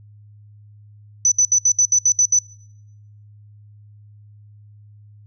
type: tone bursts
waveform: sine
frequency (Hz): 5990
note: F#8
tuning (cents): +20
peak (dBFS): -11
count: 9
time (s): 1.25-2.389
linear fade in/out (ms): 2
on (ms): 67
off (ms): 67
effects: noise-tail reverb RT60 0.9 s tail -26 dB re dry + added 104 Hz sine -43 dBFS peak until 5.26 s